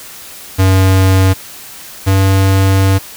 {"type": "tone pair in turn", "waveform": "square", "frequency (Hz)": [94.9, 96.45], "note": ["F#2", "G2"], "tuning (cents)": [44, -28], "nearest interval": "unison", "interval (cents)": 28, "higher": "second", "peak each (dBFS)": [-7, -8], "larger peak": "first", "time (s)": [[0.58, 1.34], [2.06, 2.99]], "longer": "second", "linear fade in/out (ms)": 20, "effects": ["white hiss -32 dBFS RMS until 3.16 s"]}